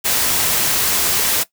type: noise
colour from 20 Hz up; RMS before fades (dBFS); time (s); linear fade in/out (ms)
white; -17; 0.04-1.44; 20
effects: noise-tail reverb RT60 0.1 s tail -17 dB re dry